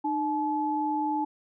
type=tone pair together; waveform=sine; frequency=303.9 / 859.6 Hz; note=D#4 / A5; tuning=-41 / -41 cents; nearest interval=octave + tritone; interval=1800 cents; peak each=-29 / -27 dBFS; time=0.04-1.25 s; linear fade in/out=10 ms; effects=none